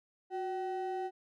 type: ring-modulated tone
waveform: triangle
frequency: 566 Hz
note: C#5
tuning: 36 cents sharp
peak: -29 dBFS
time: 0.3-1.11 s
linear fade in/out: 50 ms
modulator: 200 Hz
effects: none